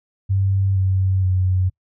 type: tone with pitch steps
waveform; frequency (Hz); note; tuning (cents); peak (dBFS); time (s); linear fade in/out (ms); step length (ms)
sine; 97.1 / 94.83 / 92.61; G2 / F#2 / F#2; -16 / +43 / +2; -15; 0.29-1.7; 20; 470
effects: noise-tail reverb RT60 0.1 s tail -25 dB re dry